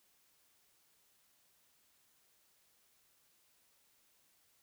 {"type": "silence", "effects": ["white hiss -72 dBFS RMS until 4.62 s"]}